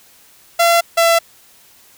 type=tone pair in turn; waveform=sawtooth; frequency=681 / 670.8 Hz; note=F5 / E5; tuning=-44 / +30 cents; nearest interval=unison; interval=26 cents; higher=first; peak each=-6 dBFS; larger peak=neither; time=0.59-0.81 / 0.97-1.19 s; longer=neither; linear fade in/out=10 ms; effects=white hiss -48 dBFS RMS until 1.97 s